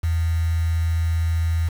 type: tone with quantisation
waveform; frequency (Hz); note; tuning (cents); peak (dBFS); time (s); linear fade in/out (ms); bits
sine; 82.41; E2; 0; -18; 0.03-1.69; 10; 6
effects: none